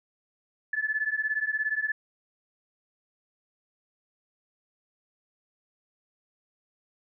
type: beating tone pair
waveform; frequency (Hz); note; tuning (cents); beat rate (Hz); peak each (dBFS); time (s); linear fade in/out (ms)
sine; 1724 / 1741; A6 / A6; -36 / -19; 17; -29; 0.73-1.92; 5
effects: none